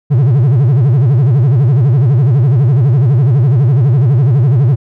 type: tone with vibrato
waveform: triangle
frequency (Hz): 128.9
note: C3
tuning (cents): -26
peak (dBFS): -4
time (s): 0.1-4.76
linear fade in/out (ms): 20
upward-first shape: sine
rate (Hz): 12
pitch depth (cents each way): 260
effects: none